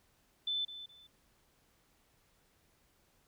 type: tone with echo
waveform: sine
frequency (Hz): 3520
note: A7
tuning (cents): 0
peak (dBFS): -32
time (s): 0.47-0.65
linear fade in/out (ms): 5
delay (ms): 210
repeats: 2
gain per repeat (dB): -12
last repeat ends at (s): 1.07
effects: pink hiss -71 dBFS RMS until 3.27 s